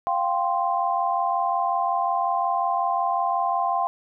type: chord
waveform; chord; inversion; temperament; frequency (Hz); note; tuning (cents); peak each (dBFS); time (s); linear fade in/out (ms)
sine; F suspended second; none; equal; 698.5 / 784 / 1046.5; F5 / G5 / C6; 0 / 0 / 0; -25; 0.07-3.87; 0
effects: none